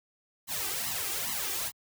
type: noise with flanger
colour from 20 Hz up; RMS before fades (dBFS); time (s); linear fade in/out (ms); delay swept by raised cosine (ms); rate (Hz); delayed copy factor
white; -33; 0.47-1.72; 50; 0.98 to 2.58; 2.4; +0.9
effects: high-pass 60 Hz 12 dB/octave